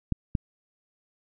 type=clicks; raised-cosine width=5 ms; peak=-12 dBFS; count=2; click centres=0.123 / 0.352 s; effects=none